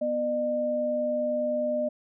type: tone pair together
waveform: sine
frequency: 245.5 / 604.8 Hz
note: B3 / D#5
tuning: -10 / -49 cents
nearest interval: octave + major third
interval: 1561 cents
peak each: -32 / -25 dBFS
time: 0.01-1.89 s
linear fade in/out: 10 ms
effects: none